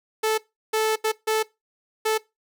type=tone bursts at uneven times; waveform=sawtooth; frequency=437.3 Hz; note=A4; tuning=11 cents flat; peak=-16 dBFS; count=5; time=0.23-0.38 / 0.73-0.96 / 1.04-1.12 / 1.27-1.43 / 2.05-2.18 s; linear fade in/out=10 ms; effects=noise-tail reverb RT60 0.2 s tail -20 dB re dry